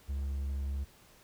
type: tone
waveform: triangle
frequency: 69.1 Hz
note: C#2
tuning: 5 cents flat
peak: -30 dBFS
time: 0.08-0.85 s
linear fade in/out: 20 ms
effects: pink hiss -60 dBFS RMS until 1.23 s